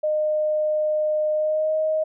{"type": "tone with pitch glide", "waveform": "sine", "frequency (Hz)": [612, 625.9], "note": ["D#5", "D#5"], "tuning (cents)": [-29, 10], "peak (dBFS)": -19, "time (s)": [0.03, 2.04], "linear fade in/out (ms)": 10, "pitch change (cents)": 39, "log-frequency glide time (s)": [1.33, 1.75], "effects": []}